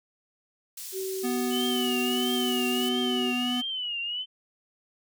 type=high-pass noise; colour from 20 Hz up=pink; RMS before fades=-39 dBFS; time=0.77-2.89 s; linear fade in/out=5 ms; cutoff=5600 Hz; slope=12 dB/octave
type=tone with pitch glide; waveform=sine; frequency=380.2 to 376.5 Hz; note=F#4 to F#4; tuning=+47 to +30 cents; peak=-30 dBFS; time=0.92-3.34 s; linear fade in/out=50 ms; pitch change=-17 cents; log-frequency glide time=1.2-2.51 s
type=tone; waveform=square; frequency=246.9 Hz; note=B3; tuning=in tune; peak=-28 dBFS; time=1.23-3.62 s; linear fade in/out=20 ms
type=tone with vibrato; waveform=sine; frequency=2960 Hz; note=F#7; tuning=in tune; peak=-29 dBFS; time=1.5-4.26 s; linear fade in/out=50 ms; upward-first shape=triangle; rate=1.5 Hz; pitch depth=130 cents each way
effects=none